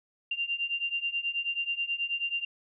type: beating tone pair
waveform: sine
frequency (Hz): 2777 / 2786.3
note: F7 / F7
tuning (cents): -10 / -5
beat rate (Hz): 9.3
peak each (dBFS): -33 / -31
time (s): 0.31-2.45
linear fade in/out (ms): 5
effects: none